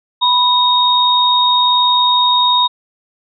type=tone pair together; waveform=sine; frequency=987.8 / 3729 Hz; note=B5 / A#7; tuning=0 / 0 cents; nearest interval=octave + major seventh; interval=2300 cents; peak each=-12 dBFS; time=0.21-2.68 s; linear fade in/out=20 ms; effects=none